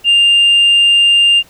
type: tone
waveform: sine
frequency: 2800 Hz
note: F7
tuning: 4 cents sharp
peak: -4 dBFS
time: 0.04-1.43 s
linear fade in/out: 50 ms
effects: tanh soft clip ceiling -4 dBFS + pink hiss -45 dBFS RMS until 1.49 s